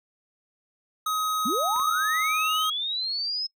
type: tone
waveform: square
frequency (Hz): 1264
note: D#6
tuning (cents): +27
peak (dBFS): -25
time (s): 1.06-2.7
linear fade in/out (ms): 5
type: linear sweep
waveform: sine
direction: up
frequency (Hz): 187.3 to 5190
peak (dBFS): -26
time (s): 1.45-3.47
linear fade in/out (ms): 10
type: clicks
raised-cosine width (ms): 0.5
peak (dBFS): -27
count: 2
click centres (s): 1.762 / 1.798
effects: noise-tail reverb RT60 0.1 s tail -25 dB re dry